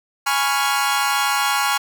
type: chord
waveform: sawtooth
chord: C# dominant seventh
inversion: second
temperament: equal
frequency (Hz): 830.6 / 987.8 / 1108.7 / 1396.9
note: G#5 / B5 / C#6 / E#6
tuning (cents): 0 / 0 / 0 / 0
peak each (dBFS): -18 / -23 / -19 / -19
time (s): 0.26-1.78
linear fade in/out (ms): 10
effects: none